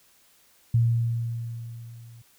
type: tone with level ramp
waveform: sine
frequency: 116.54 Hz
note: A#2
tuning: in tune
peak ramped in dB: -16 to -45 dBFS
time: 0.74-2.22 s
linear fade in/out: 5 ms
effects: white hiss -60 dBFS RMS until 2.38 s